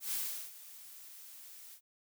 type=noise with ADSR envelope; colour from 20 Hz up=blue; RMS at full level=-35 dBFS; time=0-1.81 s; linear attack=120 ms; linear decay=390 ms; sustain=-17 dB; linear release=76 ms; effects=none